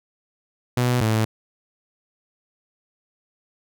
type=tone pair in turn; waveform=sawtooth; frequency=123.47 / 110 Hz; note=B2 / A2; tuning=0 / 0 cents; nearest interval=major second; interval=200 cents; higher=first; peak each=-14 dBFS; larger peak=neither; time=0.77-1.01 / 1.01-1.25 s; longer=neither; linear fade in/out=5 ms; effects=none